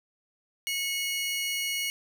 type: tone pair together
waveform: sawtooth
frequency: 2194 / 2900 Hz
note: C#7 / F#7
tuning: -18 / -35 cents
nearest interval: perfect fourth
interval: 483 cents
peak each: -28 dBFS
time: 0.67-1.9 s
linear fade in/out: 0 ms
effects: none